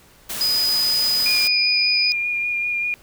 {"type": "noise", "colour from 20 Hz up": "white", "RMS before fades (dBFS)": -28, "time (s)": [0.29, 1.48], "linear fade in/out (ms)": 10}
{"type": "tone", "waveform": "sine", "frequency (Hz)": 4978, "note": "D#8", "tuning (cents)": 0, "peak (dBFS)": -17, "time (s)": [0.41, 2.12], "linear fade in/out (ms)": 0}
{"type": "tone with vibrato", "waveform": "sine", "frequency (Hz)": 2420, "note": "D#7", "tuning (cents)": -49, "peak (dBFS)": -20, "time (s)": [1.26, 2.94], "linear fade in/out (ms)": 0, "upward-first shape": "sine", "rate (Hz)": 5.1, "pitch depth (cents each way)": 17}
{"effects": ["pink hiss -51 dBFS RMS until 3.02 s"]}